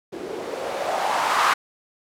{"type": "noise with low-pass filter sweep", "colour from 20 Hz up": "violet", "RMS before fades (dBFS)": -24, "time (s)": [0.12, 1.54], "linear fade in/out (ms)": 10, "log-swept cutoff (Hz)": [330, 1200], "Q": 3.1, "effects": []}